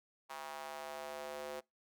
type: tone with high-pass filter sweep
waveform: square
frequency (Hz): 73.42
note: D2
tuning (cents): 0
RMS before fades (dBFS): -45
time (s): 0.29-1.61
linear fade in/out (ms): 20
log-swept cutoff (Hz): 900 to 500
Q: 2.5
effects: noise-tail reverb RT60 0.2 s tail -25 dB re dry + Opus 48 kbps